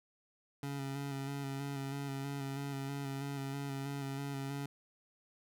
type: tone with vibrato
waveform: 25% pulse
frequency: 138.59 Hz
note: C#3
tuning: in tune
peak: -34 dBFS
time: 0.63-4.66 s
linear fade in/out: 2 ms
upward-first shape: square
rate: 3.1 Hz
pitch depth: 23 cents each way
effects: none